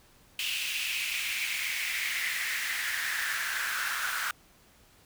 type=noise with high-pass filter sweep; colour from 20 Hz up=pink; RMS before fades=-32 dBFS; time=0.39-4.31 s; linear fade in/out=2 ms; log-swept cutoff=2800 to 1400 Hz; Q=4.9; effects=pink hiss -60 dBFS RMS until 5.05 s